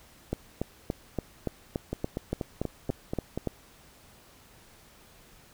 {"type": "two click trains", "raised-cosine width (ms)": 2, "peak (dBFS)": [-15, -17], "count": [12, 7], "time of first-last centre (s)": [[0.33, 3.473], [1.93, 3.376]], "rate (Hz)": [3.5, 4.15], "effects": ["pink hiss -56 dBFS RMS until 5.53 s"]}